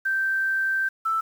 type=tone pair in turn; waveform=sine; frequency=1562 / 1322.9 Hz; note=G6 / E6; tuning=-7 / +6 cents; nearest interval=minor third; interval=287 cents; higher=first; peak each=-21 dBFS; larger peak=neither; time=0.05-0.89 / 1.05-1.21 s; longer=first; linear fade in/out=10 ms; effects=8-bit